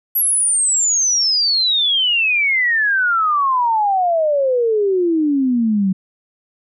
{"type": "exponential sweep", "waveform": "sine", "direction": "down", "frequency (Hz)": [11780, 185], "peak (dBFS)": -13, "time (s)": [0.15, 5.93], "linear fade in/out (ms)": 10, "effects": []}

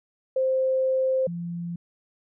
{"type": "tone pair in turn", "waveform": "sine", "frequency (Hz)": [523.3, 171.78], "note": ["C5", "F3"], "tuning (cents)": [0, -28], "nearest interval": "octave + perfect fifth", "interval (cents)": 1928, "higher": "first", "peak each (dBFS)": [-20, -29], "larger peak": "first", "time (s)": [[0.36, 1.27], [1.27, 1.76]], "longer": "first", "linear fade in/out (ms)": 5, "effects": []}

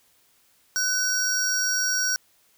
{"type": "tone pair together", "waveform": "square", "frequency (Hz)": [1500, 5647], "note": ["F#6", "F8"], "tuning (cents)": [23, 18], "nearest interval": "octave + major seventh", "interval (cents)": 2295, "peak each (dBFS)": [-27, -24], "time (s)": [0.76, 2.16], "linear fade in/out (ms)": 0, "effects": ["white hiss -62 dBFS RMS until 2.57 s"]}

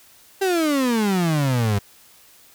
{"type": "exponential sweep", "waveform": "35% pulse", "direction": "down", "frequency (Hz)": [396.1, 98], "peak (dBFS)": -16, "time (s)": [0.41, 1.79], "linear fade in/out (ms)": 10, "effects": ["white hiss -51 dBFS RMS until 2.54 s"]}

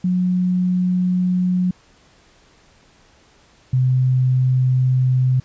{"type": "tone pair in turn", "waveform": "sine", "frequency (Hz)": [181.6, 128.41], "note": ["F#3", "C3"], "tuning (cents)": [-32, -32], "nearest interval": "tritone", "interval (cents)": 600, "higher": "first", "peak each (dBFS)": [-15, -13], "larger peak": "second", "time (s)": [[0.04, 1.71], [3.73, 5.4]], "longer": "neither", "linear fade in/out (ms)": 5, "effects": ["pink hiss -53 dBFS RMS until 5.44 s", "resampled to 16000 Hz"]}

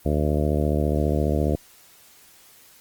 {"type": "harmonic tone", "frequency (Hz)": 74.7, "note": "D2", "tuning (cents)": 30, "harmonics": [1, 2, 3, 4, 5, 6, 7, 8, 9], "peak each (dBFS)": [-23, -26, -28, -29, -30, -31, -31, -32, -33], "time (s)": [0.05, 1.56], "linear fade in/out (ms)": 10, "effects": ["white hiss -52 dBFS RMS until 2.8 s", "Opus 24 kbps"]}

